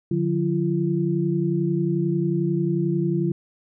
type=tone cluster; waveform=sine; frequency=148.3 / 179.5 / 341.2 Hz; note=D3 / F3 / F4; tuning=+17 / +48 / -40 cents; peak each=-24 dBFS; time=0.11-3.32 s; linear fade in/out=5 ms; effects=none